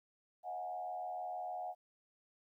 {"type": "tone with frequency modulation", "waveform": "sine", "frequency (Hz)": 728, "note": "F#5", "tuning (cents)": -28, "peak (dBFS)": -39, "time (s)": [0.43, 1.75], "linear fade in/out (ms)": 50, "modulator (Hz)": 86.5, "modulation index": 0.84, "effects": ["13-bit"]}